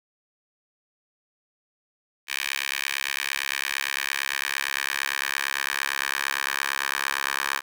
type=tone with high-pass filter sweep; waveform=10% pulse; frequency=68.8 Hz; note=C#2; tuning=12 cents flat; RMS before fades=-28 dBFS; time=2.27-7.62 s; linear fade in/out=50 ms; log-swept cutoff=2200 to 1400 Hz; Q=2; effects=none